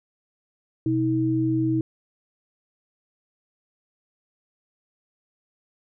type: tone pair together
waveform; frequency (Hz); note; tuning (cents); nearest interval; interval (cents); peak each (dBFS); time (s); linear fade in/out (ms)
sine; 126.11 / 319.9; B2 / D#4; +37 / +48; octave + major third; 1611; -25 / -21; 0.86-1.81; 2
effects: none